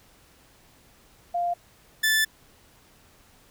sine / sawtooth tone pair in turn, 698 / 1752.8 Hz, F5 / A6, -1 / -7 cents, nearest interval octave + major third, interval 1594 cents, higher second, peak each -23 / -16 dBFS, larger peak second, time 1.34-1.54 / 2.03-2.25 s, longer second, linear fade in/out 10 ms, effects pink hiss -57 dBFS RMS until 3.5 s

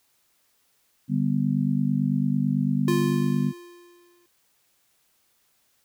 sine chord, G major, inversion second, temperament just, 147 / 196 / 245 Hz, D3 / G3 / B3, +2 / 0 / -14 cents, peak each -25 dBFS, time 1.08-3.53 s, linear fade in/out 50 ms
square tone with exponential decay, 349.2 Hz, F4, in tune, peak -22 dBFS, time 2.88-4.26 s, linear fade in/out 2 ms, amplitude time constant 300 ms
effects white hiss -67 dBFS RMS until 5.84 s

